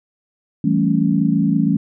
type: chord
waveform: sine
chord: A dominant seventh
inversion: second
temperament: equal with one note detuned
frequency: 164.81 / 193.97 / 220 / 277.2 Hz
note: E3 / G3 / A3 / C#4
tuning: 0 / -18 / 0 / 0 cents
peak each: -19 dBFS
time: 0.64-1.77 s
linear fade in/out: 5 ms
effects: none